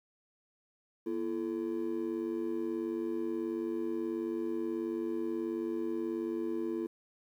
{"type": "tone with amplitude modulation", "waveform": "triangle", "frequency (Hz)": 337.3, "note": "E4", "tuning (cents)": 40, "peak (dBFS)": -25, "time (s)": [1.06, 6.87], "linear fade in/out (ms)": 10, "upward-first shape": "sine", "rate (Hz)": 98.5, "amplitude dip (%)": 100, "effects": ["tanh soft clip ceiling -24 dBFS", "11-bit"]}